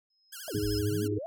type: tone with exponential growth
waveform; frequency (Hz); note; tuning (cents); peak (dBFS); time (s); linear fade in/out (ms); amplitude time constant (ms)
sine; 5130; E8; -48; -34; 0.1-0.79; 5; 150
type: tone with vibrato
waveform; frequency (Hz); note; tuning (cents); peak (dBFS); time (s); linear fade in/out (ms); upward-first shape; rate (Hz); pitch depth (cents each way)
5% pulse; 1509; F#6; +34; -30; 0.32-1.08; 10; triangle; 13; 210
type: exponential two-way sweep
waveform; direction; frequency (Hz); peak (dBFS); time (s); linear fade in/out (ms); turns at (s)
sine; down then up; 698.5 to 40 to 698.5; -35; 0.48-1.26; 0; 0.67
type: harmonic tone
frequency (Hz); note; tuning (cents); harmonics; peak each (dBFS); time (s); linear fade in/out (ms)
103.9; G#2; +1; 1 / 3 / 4; -32 / -32 / -32; 0.54-1.19; 10
effects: none